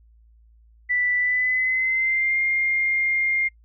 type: tone with pitch glide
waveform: sine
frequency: 1975.5 to 2117 Hz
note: B6 to C7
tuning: 0 to +20 cents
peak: -19 dBFS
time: 0.89-3.49 s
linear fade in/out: 20 ms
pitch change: +120 cents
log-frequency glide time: 1.18-2.39 s
effects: noise-tail reverb RT60 0.1 s tail -26 dB re dry + added 56 Hz sine -51 dBFS peak until 3.64 s